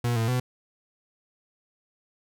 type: tone with pitch steps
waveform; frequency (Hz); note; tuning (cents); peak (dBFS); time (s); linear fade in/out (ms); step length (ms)
40% pulse; 120 / 113.2 / 125.5; B2 / A2 / B2; -49 / +50 / +28; -22; 0.04-0.4; 5; 120
effects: none